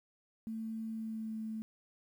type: tone with pitch glide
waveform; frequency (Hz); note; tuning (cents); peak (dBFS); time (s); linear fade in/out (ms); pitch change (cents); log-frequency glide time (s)
sine; 222.7 to 219.8; A3 to A3; +21 to -2; -37; 0.47-1.62; 0; -23; 0.91-1.35
effects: 11-bit